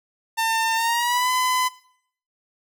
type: tone with pitch glide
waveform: sawtooth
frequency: 901 to 1011.3 Hz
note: A5 to B5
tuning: +41 to +41 cents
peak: -16 dBFS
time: 0.37-1.69 s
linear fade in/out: 20 ms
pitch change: +200 cents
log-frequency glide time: 0.75-1.3 s
effects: noise-tail reverb RT60 0.6 s tail -17 dB re dry